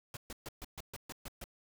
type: noise bursts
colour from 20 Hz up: pink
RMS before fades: -44 dBFS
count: 9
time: 0.14-1.441 s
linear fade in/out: 2 ms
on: 29 ms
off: 130 ms
effects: none